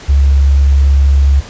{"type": "tone", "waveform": "sine", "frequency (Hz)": 69.3, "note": "C#2", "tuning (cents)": 0, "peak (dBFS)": -5, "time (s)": [0.08, 1.41], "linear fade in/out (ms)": 20, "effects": ["pink hiss -32 dBFS RMS until 1.49 s", "resampled to 16000 Hz"]}